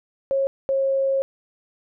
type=tone pair in turn; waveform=sine; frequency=544 / 541.2 Hz; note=C#5 / C#5; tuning=-33 / -42 cents; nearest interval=unison; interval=9 cents; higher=first; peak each=-18 dBFS; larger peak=neither; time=0.31-0.47 / 0.69-1.22 s; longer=second; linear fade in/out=0 ms; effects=none